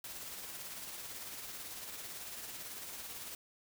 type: noise with tremolo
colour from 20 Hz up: white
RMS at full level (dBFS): -44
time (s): 0.04-3.35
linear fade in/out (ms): 2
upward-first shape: triangle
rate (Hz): 18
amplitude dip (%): 40
effects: none